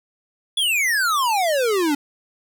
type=exponential sweep; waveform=square; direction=down; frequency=3471 to 277.6 Hz; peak=-18 dBFS; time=0.57-1.95 s; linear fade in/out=5 ms; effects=none